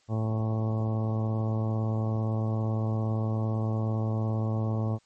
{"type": "harmonic tone with a mistuned harmonic", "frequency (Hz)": 110.3, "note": "A2", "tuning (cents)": 5, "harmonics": [1, 2, 3, 4, 5, 6, 7, 8, 9, 10], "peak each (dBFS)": [-26, -33, -39, -41, -40, -43, -44, -47, -51, -46], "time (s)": [0.08, 4.99], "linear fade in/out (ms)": 50, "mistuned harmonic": 8, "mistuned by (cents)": -20, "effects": ["white hiss -66 dBFS RMS until 5.05 s", "MP3 32 kbps"]}